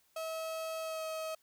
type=tone with pitch glide; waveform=35% pulse; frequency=644 to 636.2 Hz; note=E5 to D#5; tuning=-41 to +38 cents; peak=-35 dBFS; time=0.16-1.35 s; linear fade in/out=5 ms; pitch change=-21 cents; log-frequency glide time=0.8-1.04 s; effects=white hiss -71 dBFS RMS until 1.42 s